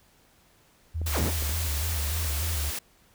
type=tone with vibrato; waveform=sine; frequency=77 Hz; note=D#2; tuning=17 cents flat; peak=-27 dBFS; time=0.94-2.71 s; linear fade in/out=20 ms; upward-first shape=square; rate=3.4 Hz; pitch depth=90 cents each way
type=clicks; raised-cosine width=2 ms; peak=-26 dBFS; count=3; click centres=1.016 / 1.424 / 1.494 s
type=noise; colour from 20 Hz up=white; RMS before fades=-33 dBFS; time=1.06-2.79 s; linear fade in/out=5 ms
type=exponential two-way sweep; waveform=20% pulse; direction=down then up; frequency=2254 to 73 to 495.2 Hz; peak=-22 dBFS; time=1.11-1.32 s; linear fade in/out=50 ms; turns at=1.23 s
effects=pink hiss -61 dBFS RMS until 3.14 s